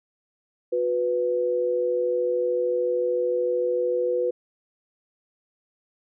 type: tone pair together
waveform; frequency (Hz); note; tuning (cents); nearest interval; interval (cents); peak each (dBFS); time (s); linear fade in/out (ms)
sine; 361.8 / 495.2; F#4 / B4; -39 / +5; perfect fourth; 544; -27 / -22; 0.72-4.31; 10
effects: none